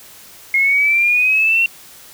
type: exponential sweep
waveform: sine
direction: up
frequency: 2146 to 2742 Hz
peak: -11 dBFS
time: 0.54-1.66 s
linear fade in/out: 2 ms
effects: white hiss -41 dBFS RMS until 2.13 s